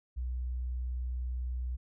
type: tone with vibrato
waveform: sine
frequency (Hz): 62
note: B1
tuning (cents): +7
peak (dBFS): -32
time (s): 0.16-1.77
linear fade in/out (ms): 20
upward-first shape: sine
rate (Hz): 20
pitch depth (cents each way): 10
effects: none